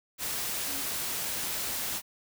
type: tone in noise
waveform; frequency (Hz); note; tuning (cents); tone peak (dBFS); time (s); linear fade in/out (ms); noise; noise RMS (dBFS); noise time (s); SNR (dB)
sine; 277.2; C#4; 0; -44; 0.65-0.85; 50; white; -33; 0.18-2.02; -14
effects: none